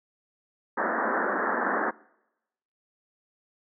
white band-pass noise, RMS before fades -27 dBFS, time 0.77-1.91 s, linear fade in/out 10 ms, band 200 to 1800 Hz, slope 96 dB/octave, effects noise-tail reverb RT60 0.9 s tail -24 dB re dry

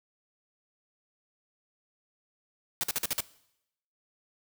white noise bursts, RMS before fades -29 dBFS, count 6, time 2.81-3.205 s, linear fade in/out 0 ms, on 25 ms, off 49 ms, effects noise-tail reverb RT60 0.8 s tail -20 dB re dry

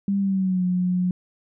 sine tone with pitch glide, 198.4 to 180.89 Hz, G3 to F#3, +21 to -39 cents, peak -19 dBFS, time 0.08-1.11 s, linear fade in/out 2 ms, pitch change -160 cents, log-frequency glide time 0.19-0.64 s, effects none

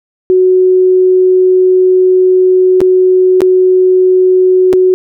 sine tone with dropouts, 370 Hz, F#4, in tune, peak -4 dBFS, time 0.3-4.94 s, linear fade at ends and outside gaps 0 ms, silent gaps 2.805-2.815 / 3.406-3.418 / 4.729-4.735 s, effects none

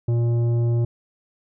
triangle tone with tanh clipping, 117.9 Hz, A#2, 20 cents sharp, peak -19 dBFS, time 0.08-0.85 s, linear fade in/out 5 ms, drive 14 dB, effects none

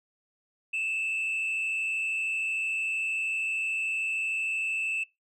sine tone with frequency modulation, 2637 Hz, E7, in tune, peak -25 dBFS, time 0.73-5.04 s, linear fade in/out 10 ms, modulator 93.1 Hz, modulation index 0.69, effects noise-tail reverb RT60 0.2 s tail -23 dB re dry + tanh soft clip ceiling -26 dBFS

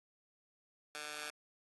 15% pulse tone with high-pass filter, 149.7 Hz, D3, 33 cents sharp, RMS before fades -45 dBFS, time 0.95-1.3 s, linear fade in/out 0 ms, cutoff 1200 Hz, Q 0.65, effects AAC 32 kbps

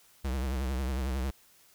square tone with vibrato, 65.41 Hz, C2, in tune, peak -30 dBFS, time 0.24-1.31 s, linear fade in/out 10 ms, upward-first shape triangle, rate 11 Hz, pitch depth 130 cents each way, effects white hiss -61 dBFS RMS until 1.74 s

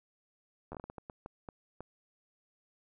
slowing click train, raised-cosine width 1 ms, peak -29 dBFS, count 12, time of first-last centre 0.72-1.806 s, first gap 11 ms, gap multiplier 1.4, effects none

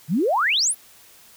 sine exponential sweep, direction up, 138.59 to 11900 Hz, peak -17 dBFS, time 0.08-0.75 s, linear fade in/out 50 ms, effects white hiss -50 dBFS RMS until 1.36 s

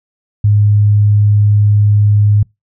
sine tone, 103.83 Hz, G#2, in tune, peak -6 dBFS, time 0.44-2.43 s, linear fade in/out 5 ms, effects noise-tail reverb RT60 0.2 s tail -26 dB re dry

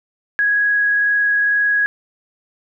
sine tone with frequency modulation, 1661.2 Hz, G#6, in tune, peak -13 dBFS, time 0.39-1.86 s, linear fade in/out 0 ms, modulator 22.1 Hz, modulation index 0.43, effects none

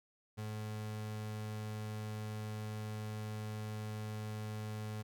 35% pulse tone, 107.3 Hz, A2, 43 cents flat, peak -38 dBFS, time 0.37-5.03 s, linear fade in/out 20 ms, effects none

